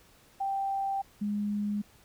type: tone pair in turn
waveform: sine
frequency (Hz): 784 / 206.5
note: G5 / G#3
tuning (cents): 0 / -10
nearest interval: octave + major seventh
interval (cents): 2310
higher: first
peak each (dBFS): -28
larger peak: neither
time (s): 0.4-1.02 / 1.21-1.82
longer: first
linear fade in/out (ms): 10
effects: pink hiss -60 dBFS RMS until 2.04 s